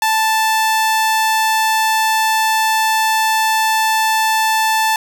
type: tone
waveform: sawtooth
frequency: 880 Hz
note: A5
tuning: in tune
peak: -9 dBFS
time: 0.02-4.96 s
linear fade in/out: 2 ms
effects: none